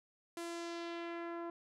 sawtooth tone with low-pass filter sweep, 339.7 Hz, F4, 48 cents flat, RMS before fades -43 dBFS, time 0.37-1.5 s, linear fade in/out 2 ms, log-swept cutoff 11000 to 1100 Hz, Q 1.3, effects none

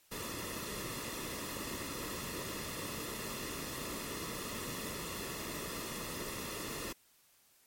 pink noise with comb filter, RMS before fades -41 dBFS, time 0.11-6.93 s, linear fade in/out 10 ms, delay 1.3 ms, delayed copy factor -0.65, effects white hiss -67 dBFS RMS until 7.66 s + MP3 64 kbps

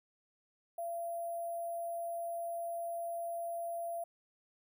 sine tone with sample-and-hold, 680 Hz, F5, 46 cents flat, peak -36 dBFS, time 0.78-4.04 s, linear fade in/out 5 ms, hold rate 11025 Hz, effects none

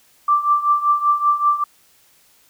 sine tone with tremolo, 1174.7 Hz, D6, in tune, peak -10 dBFS, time 0.28-1.64 s, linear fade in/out 5 ms, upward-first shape triangle, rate 5.2 Hz, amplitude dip 85%, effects white hiss -55 dBFS RMS until 2.49 s

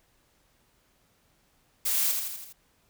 blue noise with echo, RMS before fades -27 dBFS, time 1.85-2.12 s, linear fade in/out 10 ms, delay 82 ms, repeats 5, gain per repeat -4 dB, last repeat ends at 2.53 s, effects pink hiss -67 dBFS RMS until 2.89 s

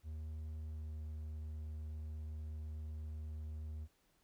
triangle tone with pitch glide, 77.78 to 77.06 Hz, D#2 to D#2, 0 to -16 cents, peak -40 dBFS, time 0.03-3.88 s, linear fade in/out 50 ms, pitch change -16 cents, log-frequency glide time 0.62-0.98 s, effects pink hiss -75 dBFS RMS until 4.23 s

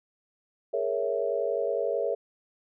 sine chord, A# half-diminished seventh, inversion third, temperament equal, 415.3 / 466.2 / 554.4 / 659.3 Hz, G#4 / A#4 / C#5 / E5, 0 / 0 / 0 / 0 cents, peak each -32 / -30 / -30 / -32 dBFS, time 0.73-2.15 s, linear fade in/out 10 ms, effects none

